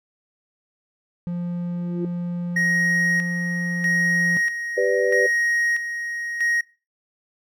triangle tone, 174.61 Hz, F3, in tune, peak -22 dBFS, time 1.27-4.37 s, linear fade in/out 0 ms
sine tone with exponential growth, 347.2 Hz, F4, 10 cents flat, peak -22 dBFS, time 1.66-2.05 s, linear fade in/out 2 ms, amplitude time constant 84 ms
triangle tone with tremolo, 1880 Hz, A#6, 14 cents sharp, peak -17 dBFS, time 2.56-6.61 s, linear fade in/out 5 ms, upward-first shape square, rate 0.78 Hz, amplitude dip 60%
sine chord, G major, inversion none, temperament equal with one note detuned, 392 / 496.5 / 587.3 Hz, G4 / B4 / D5, 0 / +9 / 0 cents, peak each -23 / -19 / -24 dBFS, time 4.77-5.27 s, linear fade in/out 10 ms
effects noise-tail reverb RT60 0.3 s tail -20 dB re dry

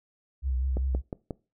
sine tone with vibrato, 64.7 Hz, C2, 19 cents flat, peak -25 dBFS, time 0.42-1.02 s, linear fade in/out 50 ms, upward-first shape triangle, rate 5.1 Hz, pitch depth 71 cents each way
click train, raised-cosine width 2 ms, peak -19 dBFS, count 4, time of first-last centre 0.77-1.308 s, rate 5.58 Hz
effects noise-tail reverb RT60 0.3 s tail -22 dB re dry

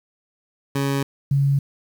20% pulse / sine tone pair in turn, 138.59 / 139.33 Hz, C#3 / C#3, 0 / +9 cents, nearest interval unison, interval 9 cents, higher second, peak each -15 dBFS, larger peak neither, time 0.75-1.03 / 1.31-1.59 s, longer neither, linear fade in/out 5 ms, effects 8-bit

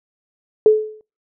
sine tone with exponential decay, 430.7 Hz, A4, 37 cents flat, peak -4 dBFS, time 0.66-1.01 s, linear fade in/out 1 ms, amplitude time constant 75 ms, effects noise-tail reverb RT60 0.3 s tail -24 dB re dry

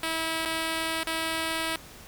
5% pulse tone with dropouts, 324.2 Hz, E4, 29 cents flat, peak -16 dBFS, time 0.03-1.76 s, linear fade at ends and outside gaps 1 ms, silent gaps 0.451-0.457 / 1.033-1.07 s, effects pink hiss -47 dBFS RMS until 2.07 s

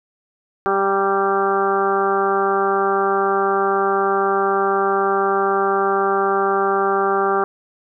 harmonic tone with a mistuned harmonic, 196 Hz, G3, in tune, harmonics 1 / 2 / 3 / 4 / 5 / 6 / 7 / 8, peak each -31 / -19 / -29 / -21 / -31 / -22 / -25 / -30 dBFS, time 0.66-7.44 s, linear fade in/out 0 ms, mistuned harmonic 5, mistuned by -47 cents, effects none

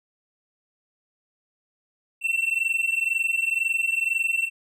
triangle tone pair together, 2687 / 2709 Hz, E7 / E7, +33 / +47 cents, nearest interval unison, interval 14 cents, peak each -23 dBFS, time 2.21-4.5 s, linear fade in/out 50 ms, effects none

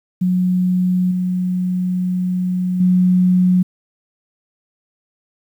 sine tone with level steps, 182.1 Hz, F#3, 27 cents flat, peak -13 / -16 / -10 dBFS, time 0.21-3.63 s, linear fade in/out 10 ms, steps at 1.11 / 2.8 s, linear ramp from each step 5 ms, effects 8-bit

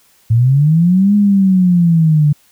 sine linear two-way sweep, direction up then down, 109.2 to 207.7 to 145 Hz, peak -7 dBFS, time 0.3-2.33 s, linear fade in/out 10 ms, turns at 1.15 s, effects white hiss -52 dBFS RMS until 2.51 s

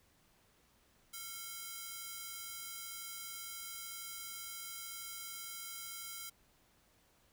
5% pulse ring-modulated tone, 1781 Hz, A6, 21 cents sharp, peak -30 dBFS, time 1.13-6.3 s, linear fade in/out 10 ms, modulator 406 Hz, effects pink hiss -70 dBFS RMS until 7.32 s

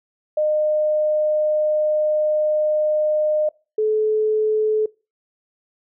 sine tone pair in turn, 610 / 431.3 Hz, D#5 / A4, -34 / -35 cents, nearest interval tritone, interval 601 cents, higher first, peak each -16 dBFS, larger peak neither, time 0.37-3.49 / 3.78-4.86 s, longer first, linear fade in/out 5 ms, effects noise-tail reverb RT60 0.3 s tail -23 dB re dry

